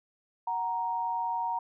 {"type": "tone pair together", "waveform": "sine", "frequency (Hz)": [743, 935.4], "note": ["F#5", "A#5"], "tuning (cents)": [7, 6], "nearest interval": "major third", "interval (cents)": 399, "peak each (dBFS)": [-35, -29], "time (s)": [0.47, 1.59], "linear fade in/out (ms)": 5, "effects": []}